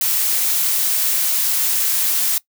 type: noise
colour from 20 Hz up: blue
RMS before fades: -18 dBFS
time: 0.01-2.38 s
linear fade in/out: 2 ms
effects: noise-tail reverb RT60 0.1 s tail -20 dB re dry